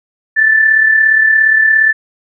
sine tone with amplitude modulation, 1760 Hz, A6, in tune, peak -4 dBFS, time 0.36-1.93 s, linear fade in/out 20 ms, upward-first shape sine, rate 37.2 Hz, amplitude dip 50%, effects none

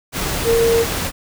sine tone in noise, 461.1 Hz, A#4, 19 cents flat, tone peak -12 dBFS, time 0.44-0.86 s, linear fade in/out 50 ms, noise pink, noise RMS -22 dBFS, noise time 0.12-1.12 s, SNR +7 dB, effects none

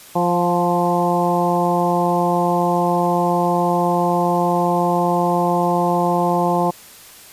harmonic tone with a mistuned harmonic, 174.61 Hz, F3, in tune, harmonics 1 / 2 / 3 / 4 / 5 / 6, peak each -21 / -22 / -23 / -21 / -21 / -25 dBFS, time 0.15-6.71 s, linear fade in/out 10 ms, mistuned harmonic 4, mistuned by +18 cents, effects white hiss -42 dBFS RMS until 7.32 s + resampled to 32000 Hz

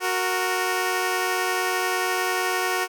10% pulse tone pair together, 368.7 / 463.7 Hz, F#4 / A#4, -6 / -9 cents, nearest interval major third, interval 397 cents, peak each -15 / -20 dBFS, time 0-2.88 s, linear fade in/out 50 ms, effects none

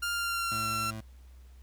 sawtooth tone with pitch glide, 1400 to 1354.7 Hz, F6 to E6, +4 to +47 cents, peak -26 dBFS, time 0.02-0.91 s, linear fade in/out 10 ms, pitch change -57 cents, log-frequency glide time 0.13-0.69 s
25% pulse tone, 109.8 Hz, A2, 3 cents flat, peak -34 dBFS, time 0.51-1.01 s, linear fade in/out 10 ms
effects added 63 Hz sine -49 dBFS peak until 1.62 s + pink hiss -66 dBFS RMS until 1.62 s

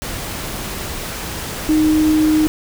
sine tone in noise, 309.6 Hz, D#4, 9 cents flat, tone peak -11 dBFS, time 1.69-2.47 s, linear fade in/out 0 ms, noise pink, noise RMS -26 dBFS, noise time 0.02-2.48 s, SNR +12 dB, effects none

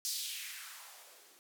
violet noise with band-pass filter sweep, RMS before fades -44 dBFS, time 0.05-1.39 s, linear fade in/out 0 ms, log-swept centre 5300 to 290 Hz, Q 2.1, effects none

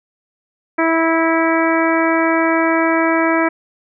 harmonic tone, 326.9 Hz, E4, 14 cents flat, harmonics 1 / 2 / 3 / 4 / 5 / 6 / 7, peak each -16 / -19 / -21 / -22 / -23 / -24 / -24 dBFS, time 0.78-3.49 s, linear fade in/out 10 ms, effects none

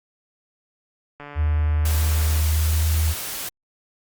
click train, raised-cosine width 0.5 ms, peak -23 dBFS, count 175, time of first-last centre 1.2-2.4 s, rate 145 Hz
sine tone with pitch glide, 77.7 to 79.47 Hz, D#2 to D#2, -2 to +37 cents, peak -17 dBFS, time 1.35-3.15 s, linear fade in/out 50 ms, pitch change +39 cents, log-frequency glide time 2.42-2.86 s
white noise, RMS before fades -30 dBFS, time 1.85-3.49 s, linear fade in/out 5 ms
effects Opus 48 kbps

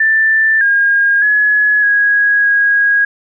sine tone with pitch steps, 1771 / 1623 / 1692 / 1655 / 1645 Hz, A6 / G#6 / G#6 / G#6 / G#6, +11 / -40 / +32 / -6 / -17 cents, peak -8 dBFS, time 0-3.05 s, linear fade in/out 5 ms, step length 610 ms, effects none

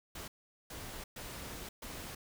pink noise bursts at uneven times, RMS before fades -45 dBFS, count 4, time 0.15-0.28 / 0.7-1.04 / 1.16-1.69 / 1.82-2.15 s, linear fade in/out 5 ms, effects none

